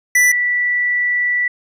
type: tone pair in turn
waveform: square / sine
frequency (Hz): 1975.5 / 1961.9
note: B6 / B6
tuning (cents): 0 / -12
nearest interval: unison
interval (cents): 12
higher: first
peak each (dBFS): -10 / -14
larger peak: first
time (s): 0.15-0.32 / 0.32-1.48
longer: second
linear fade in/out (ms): 5
effects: resampled to 32000 Hz